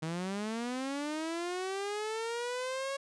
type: linear sweep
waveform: sawtooth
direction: up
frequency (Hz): 155.56 to 554.4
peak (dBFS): -30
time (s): 0.02-2.97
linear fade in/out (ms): 10
effects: resampled to 22050 Hz